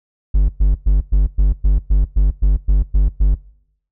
triangle tone bursts, 48.79 Hz, G1, 7 cents flat, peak -7 dBFS, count 12, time 0.34-3.35 s, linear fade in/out 10 ms, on 150 ms, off 110 ms, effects noise-tail reverb RT60 0.8 s tail -24 dB re dry

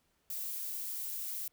violet noise, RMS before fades -39 dBFS, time 0.3-1.48 s, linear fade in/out 2 ms, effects pink hiss -75 dBFS RMS until 1.52 s

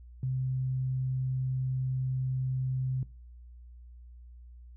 sine tone, 130 Hz, C3, 11 cents flat, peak -28 dBFS, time 0.23-3.03 s, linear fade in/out 2 ms, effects noise-tail reverb RT60 0.3 s tail -19 dB re dry + added 60 Hz sine -47 dBFS peak until 4.76 s

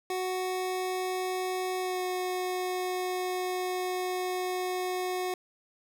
25% pulse tone with pitch glide, 370 to 366 Hz, F#4 to F#4, 0 to -19 cents, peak -26 dBFS, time 0.1-5.34 s, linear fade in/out 2 ms, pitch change -19 cents, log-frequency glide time 1.79-2.01 s, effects none

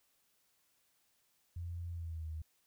sine tone with pitch glide, 86 to 78.86 Hz, F2 to D#2, -26 to +24 cents, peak -39 dBFS, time 1.56-2.42 s, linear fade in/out 5 ms, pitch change -150 cents, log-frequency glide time 1.91-2.27 s, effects white hiss -75 dBFS RMS until 2.66 s

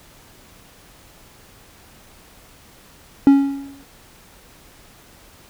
triangle tone with exponential decay, 277.2 Hz, C#4, in tune, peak -3 dBFS, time 3.27-3.83 s, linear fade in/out 1 ms, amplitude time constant 120 ms, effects pink hiss -48 dBFS RMS until 5.49 s

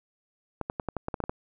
clicks, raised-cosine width 1 ms, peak -16 dBFS, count 10, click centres 0.613 / 0.699 / 0.798 / 0.887 / 0.967 / 1.084 / 1.142 / 1.203 / 1.239 / 1.295 s, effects none

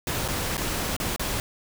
pink noise with dropouts, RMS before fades -28 dBFS, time 0.07-1.4 s, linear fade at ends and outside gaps 1 ms, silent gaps 0.279-0.285 / 0.57-0.578 / 0.965-1 / 1.162-1.195 s, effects none

